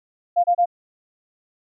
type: tone bursts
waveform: sine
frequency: 700 Hz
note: F5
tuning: 4 cents sharp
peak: -13 dBFS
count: 3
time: 0.36-0.658 s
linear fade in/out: 20 ms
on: 80 ms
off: 29 ms
effects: none